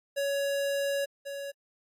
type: tone pair in turn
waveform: square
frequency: 560 / 560 Hz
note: C#5 / C#5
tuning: +18 / +18 cents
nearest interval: unison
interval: 0 cents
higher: neither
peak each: -28 / -36 dBFS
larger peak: first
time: 0.16-1.06 / 1.25-1.52 s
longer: first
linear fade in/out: 20 ms
effects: AAC 64 kbps